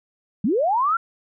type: linear sweep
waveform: sine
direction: up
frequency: 174.1 to 1396.9 Hz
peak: -17 dBFS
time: 0.44-0.97 s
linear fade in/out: 5 ms
effects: none